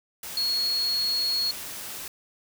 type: tone in noise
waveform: sine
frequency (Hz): 4326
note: C#8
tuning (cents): -43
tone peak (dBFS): -23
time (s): 0.37-1.51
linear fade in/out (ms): 2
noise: white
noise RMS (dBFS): -37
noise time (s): 0.23-2.08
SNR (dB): +11
effects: none